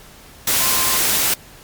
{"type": "tone in noise", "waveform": "sine", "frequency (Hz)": 1046.5, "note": "C6", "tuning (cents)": 0, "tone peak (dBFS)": -27, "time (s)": [0.6, 0.98], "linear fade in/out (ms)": 5, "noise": "white", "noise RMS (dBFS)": -17, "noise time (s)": [0.47, 1.34], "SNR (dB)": -13, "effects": ["pink hiss -43 dBFS RMS until 1.63 s", "MP3 96 kbps"]}